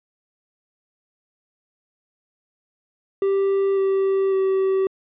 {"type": "tone with pitch steps", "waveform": "triangle", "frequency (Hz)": [392, 387.7, 383.5], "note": ["G4", "G4", "G4"], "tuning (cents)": [0, -19, -38], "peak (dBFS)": -15, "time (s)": [3.22, 4.87], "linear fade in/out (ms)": 2, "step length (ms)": 550, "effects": ["resampled to 8000 Hz"]}